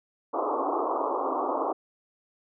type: band-pass noise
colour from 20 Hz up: white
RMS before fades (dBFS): -28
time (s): 0.33-1.73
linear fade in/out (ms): 10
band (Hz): 270 to 1200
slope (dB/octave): 96
effects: none